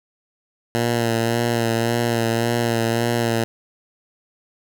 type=tone with vibrato; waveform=10% pulse; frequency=116.54 Hz; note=A#2; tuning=in tune; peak=-10 dBFS; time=0.75-3.44 s; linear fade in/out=0 ms; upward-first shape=sine; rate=1.8 Hz; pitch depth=30 cents each way; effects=none